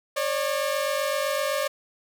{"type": "tone pair together", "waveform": "sawtooth", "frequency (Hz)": [548, 595.8], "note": ["C#5", "D5"], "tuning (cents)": [-20, 25], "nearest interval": "minor second", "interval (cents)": 145, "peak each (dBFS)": -23, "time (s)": [0.16, 1.68], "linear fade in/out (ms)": 10, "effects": []}